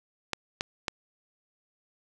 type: clicks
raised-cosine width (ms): 0.2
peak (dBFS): -11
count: 3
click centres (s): 0.333 / 0.609 / 0.882
effects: none